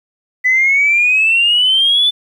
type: exponential sweep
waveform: sine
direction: up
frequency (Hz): 1990 to 3520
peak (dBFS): -8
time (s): 0.44-2.11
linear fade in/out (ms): 20
effects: tanh soft clip ceiling -4 dBFS + 8-bit